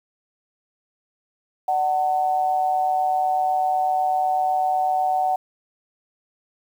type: tone with amplitude modulation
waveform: sine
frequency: 749 Hz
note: F#5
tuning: 21 cents sharp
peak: -15 dBFS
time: 1.68-5.36 s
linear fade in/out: 5 ms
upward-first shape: sine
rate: 148 Hz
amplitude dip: 65%
effects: 8-bit